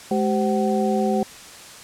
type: tone cluster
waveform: sine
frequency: 211.5 / 386.8 / 519 / 756 Hz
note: G#3 / G4 / C5 / F#5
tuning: +32 / -23 / -14 / +37 cents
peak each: -21 / -24 / -26 / -25 dBFS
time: 0.11-1.23 s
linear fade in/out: 2 ms
effects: white hiss -41 dBFS RMS until 1.83 s + low-pass 9000 Hz 12 dB/octave